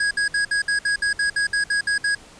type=tone bursts; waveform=square; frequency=1653 Hz; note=G#6; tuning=9 cents flat; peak=-19 dBFS; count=13; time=0-2.15 s; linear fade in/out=5 ms; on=110 ms; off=60 ms; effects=pink hiss -46 dBFS RMS until 2.39 s + resampled to 22050 Hz